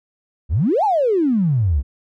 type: exponential two-way sweep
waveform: triangle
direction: up then down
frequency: 61.74 to 896 to 61.74 Hz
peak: -10 dBFS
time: 0.49-1.83 s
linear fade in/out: 50 ms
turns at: 0.84 s
effects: tanh soft clip ceiling -12 dBFS